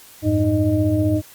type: tone cluster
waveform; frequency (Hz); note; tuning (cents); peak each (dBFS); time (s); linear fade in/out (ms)
sine; 90.1 / 105.4 / 308.1 / 616; F#2 / G#2 / D#4 / D#5; -45 / +26 / -17 / -17; -23 / -20 / -18 / -24; 0.22-1.22; 50
effects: white hiss -45 dBFS RMS until 1.34 s + Opus 48 kbps